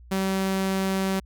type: tone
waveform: sawtooth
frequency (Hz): 191.7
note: G3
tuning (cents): -38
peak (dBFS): -19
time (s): 0.11-1.2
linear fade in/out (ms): 10
effects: added 60 Hz sine -45 dBFS peak until 1.25 s